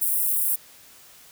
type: high-pass noise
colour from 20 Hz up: white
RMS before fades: -23 dBFS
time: 0.01-0.56 s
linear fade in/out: 10 ms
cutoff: 9000 Hz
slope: 48 dB/octave
effects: white hiss -50 dBFS RMS until 1.31 s